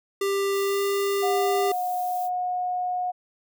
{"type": "tone with pitch glide", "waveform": "square", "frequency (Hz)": [395.6, 398.4], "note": ["G4", "G4"], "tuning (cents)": [16, 28], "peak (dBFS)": -23, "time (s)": [0.21, 1.72], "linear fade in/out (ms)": 5, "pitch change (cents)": 12, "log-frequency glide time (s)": [0.66, 0.8]}
{"type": "noise", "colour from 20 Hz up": "violet", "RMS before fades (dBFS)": -41, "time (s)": [0.51, 2.3], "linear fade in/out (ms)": 50}
{"type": "tone", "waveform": "sine", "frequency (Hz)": 725, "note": "F#5", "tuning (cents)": -35, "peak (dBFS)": -24, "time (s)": [1.22, 3.12], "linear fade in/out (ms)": 20}
{"effects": []}